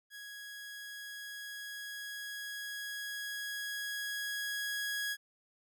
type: tone with level ramp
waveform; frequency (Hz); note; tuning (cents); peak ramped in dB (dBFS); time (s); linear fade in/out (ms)
sawtooth; 1661.2; G#6; 0; -42 to -30; 0.1-5.17; 50
effects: none